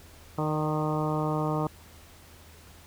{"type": "harmonic tone with a mistuned harmonic", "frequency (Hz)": 153.9, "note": "D#3", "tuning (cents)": -19, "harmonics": [1, 2, 3, 4, 5, 6, 7, 8], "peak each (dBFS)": [-29, -32, -34, -35, -36, -37, -37, -38], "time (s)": [0.38, 1.67], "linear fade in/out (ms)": 2, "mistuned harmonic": 4, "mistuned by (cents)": -23, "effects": ["added 81 Hz sine -53 dBFS peak until 2.86 s", "pink hiss -53 dBFS RMS until 2.86 s"]}